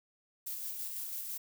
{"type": "noise with tremolo", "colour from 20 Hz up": "violet", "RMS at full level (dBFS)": -39, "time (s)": [0.46, 1.38], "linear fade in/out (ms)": 10, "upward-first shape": "square", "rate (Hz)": 6, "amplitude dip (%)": 25, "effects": []}